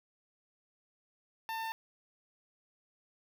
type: tone with notch filter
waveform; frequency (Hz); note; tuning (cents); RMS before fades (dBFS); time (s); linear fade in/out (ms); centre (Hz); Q
sawtooth; 897; A5; +33; -38; 1.49-1.72; 0; 7700; 0.73
effects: none